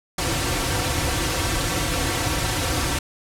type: noise with comb filter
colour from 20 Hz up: pink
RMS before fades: -23 dBFS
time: 0.18-2.99 s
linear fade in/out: 5 ms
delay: 4.8 ms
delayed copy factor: -0.85
effects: low-pass 11000 Hz 12 dB/octave